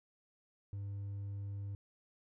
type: tone with hard clipping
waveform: sine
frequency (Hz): 100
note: G2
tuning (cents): +35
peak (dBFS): -40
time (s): 0.73-1.75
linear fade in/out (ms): 0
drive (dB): 2
effects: none